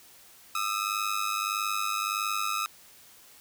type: ring-modulated tone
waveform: sawtooth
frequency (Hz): 1275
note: D#6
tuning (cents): +42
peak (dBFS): -21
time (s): 0.55-2.66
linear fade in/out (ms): 0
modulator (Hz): 50.8
effects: white hiss -54 dBFS RMS until 3.4 s